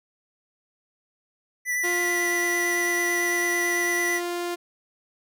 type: tone with vibrato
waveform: square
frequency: 1975.5 Hz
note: B6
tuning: in tune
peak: -24 dBFS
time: 1.65-4.21 s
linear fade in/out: 50 ms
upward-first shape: sine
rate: 9 Hz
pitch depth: 18 cents each way
type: tone with pitch glide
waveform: sawtooth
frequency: 351.7 to 349.3 Hz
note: F4 to F4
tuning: +12 to 0 cents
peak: -23 dBFS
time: 1.83-4.56 s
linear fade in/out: 20 ms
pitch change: -12 cents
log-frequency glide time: 2.04-2.25 s
effects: none